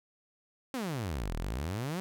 sawtooth exponential two-way sweep, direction down then up, 277.2 to 36.71 to 195.6 Hz, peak -29 dBFS, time 0.74-2 s, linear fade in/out 0 ms, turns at 1.35 s, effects none

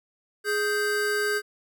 square tone pair together, 416.6 / 1570 Hz, G#4 / G6, +5 / +2 cents, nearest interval octave + major seventh, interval 2297 cents, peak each -27 dBFS, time 0.44-1.42 s, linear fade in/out 50 ms, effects none

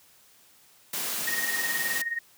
white high-pass noise, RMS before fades -31 dBFS, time 0.93-2.02 s, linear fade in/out 5 ms, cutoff 140 Hz, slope 96 dB/octave
sine tone with tremolo, 1862 Hz, A#6, 2 cents flat, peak -25 dBFS, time 1.27-2.19 s, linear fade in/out 5 ms, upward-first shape sine, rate 19 Hz, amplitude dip 75%
effects white hiss -58 dBFS RMS until 2.37 s + high-pass 60 Hz 12 dB/octave

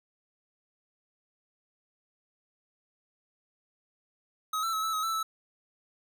square tone with pitch steps, 1270 / 1335 / 1289 / 1315 / 1271 / 1324 / 1309 Hz, D#6 / E6 / E6 / E6 / D#6 / E6 / E6, +35 / +22 / -39 / -5 / +36 / +7 / -13 cents, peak -29 dBFS, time 4.53-5.23 s, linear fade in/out 5 ms, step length 100 ms, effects none

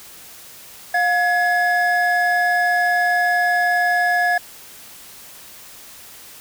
triangle tone pair together, 710 / 1688.7 Hz, F5 / G#6, +28 / +28 cents, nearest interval octave + minor third, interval 1500 cents, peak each -16 dBFS, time 0.94-4.38 s, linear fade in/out 5 ms, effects white hiss -41 dBFS RMS until 6.4 s

